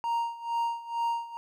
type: tone with tremolo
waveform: triangle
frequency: 932.3 Hz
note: A#5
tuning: in tune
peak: -23 dBFS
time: 0.04-1.37 s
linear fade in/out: 0 ms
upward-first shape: sine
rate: 2.2 Hz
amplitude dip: 85%
effects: none